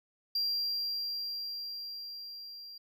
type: tone with level ramp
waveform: triangle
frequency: 4751 Hz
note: D8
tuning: 19 cents sharp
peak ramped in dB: -27 to -44 dBFS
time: 0.35-2.78 s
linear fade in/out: 5 ms
effects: none